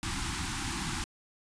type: band-stop noise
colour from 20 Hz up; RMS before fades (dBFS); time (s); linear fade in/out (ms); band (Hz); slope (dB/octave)
pink; -34; 0.03-1.04; 0; 360 to 770; 96
effects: resampled to 22050 Hz